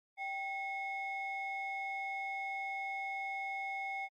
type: ring-modulated tone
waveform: triangle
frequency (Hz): 698.5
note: F5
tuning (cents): 0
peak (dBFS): -31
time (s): 0.17-4.09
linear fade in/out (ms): 50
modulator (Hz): 1480
effects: tanh soft clip ceiling -29 dBFS + AAC 64 kbps